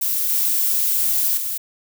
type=noise with level steps; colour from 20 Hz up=violet; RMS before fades=-21 / -19 / -25 dBFS; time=0.01-1.58 s; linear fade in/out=10 ms; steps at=0.29 / 1.37 s; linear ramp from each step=5 ms; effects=none